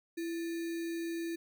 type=tone with sample-and-hold; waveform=sine; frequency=333.8 Hz; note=E4; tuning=22 cents sharp; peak=-34 dBFS; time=0.17-1.36 s; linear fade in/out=10 ms; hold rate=2100 Hz; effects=none